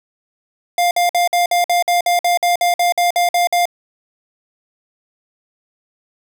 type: tone bursts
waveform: square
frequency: 702 Hz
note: F5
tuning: 9 cents sharp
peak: -13 dBFS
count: 16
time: 0.78-3.655 s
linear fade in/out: 2 ms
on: 130 ms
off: 53 ms
effects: none